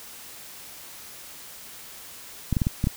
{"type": "clicks", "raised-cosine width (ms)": 5, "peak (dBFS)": -10, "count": 6, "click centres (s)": [2.527, 2.568, 2.618, 2.669, 2.841, 2.871], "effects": ["white hiss -43 dBFS RMS until 2.96 s"]}